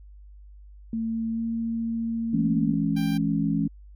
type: tone with pitch glide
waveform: sine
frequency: 225.7 to 228.6 Hz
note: A3 to A#3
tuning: +44 to -34 cents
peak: -25 dBFS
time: 0.93-2.74 s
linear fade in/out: 2 ms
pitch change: +22 cents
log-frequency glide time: 1.3-1.42 s
type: chord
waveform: sine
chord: C# minor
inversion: first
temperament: equal with one note detuned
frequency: 164.81 / 211.5 / 277.2 Hz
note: E3 / G#3 / C#4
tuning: 0 / +32 / 0 cents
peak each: -26 dBFS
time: 2.33-3.68 s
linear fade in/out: 10 ms
type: tone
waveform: 10% pulse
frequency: 790 Hz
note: G5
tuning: 13 cents sharp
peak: -29 dBFS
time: 2.96-3.18 s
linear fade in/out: 10 ms
effects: added 50 Hz sine -44 dBFS peak until 3.95 s